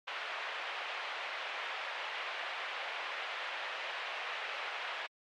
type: band-pass noise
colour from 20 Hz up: white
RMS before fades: -40 dBFS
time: 0.07-5.07 s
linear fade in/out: 10 ms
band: 550 to 2900 Hz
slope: 24 dB/octave
effects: MP3 64 kbps